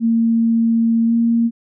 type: tone with pitch glide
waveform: sine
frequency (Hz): 228.8 to 231.9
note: A#3 to A#3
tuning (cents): -32 to -9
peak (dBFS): -12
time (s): 0-1.51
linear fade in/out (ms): 50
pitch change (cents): +23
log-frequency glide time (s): 1.06-1.13
effects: none